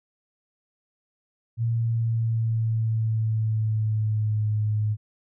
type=tone with pitch glide; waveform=sine; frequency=115.6 to 106.62 Hz; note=A#2 to G#2; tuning=-14 to +46 cents; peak=-21 dBFS; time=1.57-4.97 s; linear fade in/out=50 ms; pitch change=-140 cents; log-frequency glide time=1.71-4.49 s; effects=none